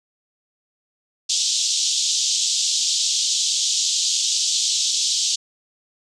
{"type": "band-pass noise", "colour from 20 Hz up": "white", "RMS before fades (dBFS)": -21, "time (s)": [1.29, 5.36], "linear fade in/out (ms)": 10, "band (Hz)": [3200, 7400], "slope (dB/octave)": 48, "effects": []}